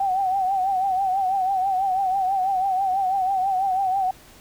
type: tone with vibrato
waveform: sine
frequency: 764 Hz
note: G5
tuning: 45 cents flat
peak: -19 dBFS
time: 0-4.11 s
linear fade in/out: 5 ms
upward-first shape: triangle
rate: 6.1 Hz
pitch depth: 85 cents each way
effects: pink hiss -49 dBFS RMS until 4.4 s